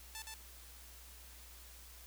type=tone with echo; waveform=5% pulse; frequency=881 Hz; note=A5; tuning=2 cents sharp; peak=-32 dBFS; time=0.15-0.22 s; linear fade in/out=0 ms; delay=120 ms; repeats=1; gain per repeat=-2 dB; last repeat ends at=0.34 s; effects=added 60 Hz sine -56 dBFS peak until 2.06 s + white hiss -57 dBFS RMS until 2.06 s